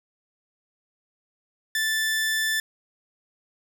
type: tone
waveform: sawtooth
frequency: 1760 Hz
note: A6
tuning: in tune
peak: -19 dBFS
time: 1.75-2.6 s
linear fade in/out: 2 ms
effects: none